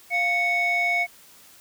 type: tone pair together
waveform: sine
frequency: 698.3 / 2217 Hz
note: F5 / C#7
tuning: 0 / 0 cents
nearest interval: octave + minor sixth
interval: 2000 cents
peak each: -24 / -19 dBFS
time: 0.1-1.07 s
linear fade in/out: 50 ms
effects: tanh soft clip ceiling -17 dBFS + white hiss -51 dBFS RMS until 1.6 s